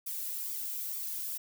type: noise with flanger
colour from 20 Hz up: violet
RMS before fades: -37 dBFS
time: 0.06-1.38 s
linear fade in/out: 10 ms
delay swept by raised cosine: 0.86 to 2.06 ms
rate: 2.2 Hz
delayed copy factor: +0.6
effects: none